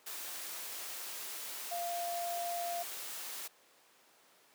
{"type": "tone in noise", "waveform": "sine", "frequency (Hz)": 693, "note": "F5", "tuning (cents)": -14, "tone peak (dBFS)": -35, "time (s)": [1.71, 2.83], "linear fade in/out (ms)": 10, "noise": "white", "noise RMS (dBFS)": -43, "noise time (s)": [0.06, 3.48], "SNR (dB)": 5, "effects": ["pink hiss -64 dBFS RMS until 4.54 s", "high-pass 400 Hz 12 dB/octave"]}